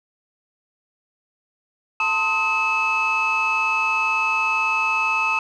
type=tone cluster; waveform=sine; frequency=892 / 1050 / 1268 / 2600 Hz; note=A5 / C6 / D#6 / E7; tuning=+23 / +6 / +32 / -24 cents; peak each=-24 / -28 / -23 / -19 dBFS; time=2-5.39 s; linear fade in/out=2 ms; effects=tanh soft clip ceiling -13 dBFS